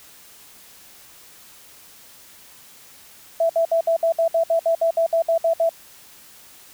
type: tone bursts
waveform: sine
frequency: 662 Hz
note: E5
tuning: 7 cents sharp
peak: -15 dBFS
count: 15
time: 3.4-5.693 s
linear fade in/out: 5 ms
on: 95 ms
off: 62 ms
effects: white hiss -47 dBFS RMS until 6.73 s